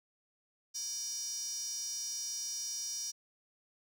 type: tone with high-pass filter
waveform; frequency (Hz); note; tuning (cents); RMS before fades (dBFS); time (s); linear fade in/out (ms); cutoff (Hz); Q
square; 333; E4; +18; -39; 0.74-3.12; 20; 5600; 9
effects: none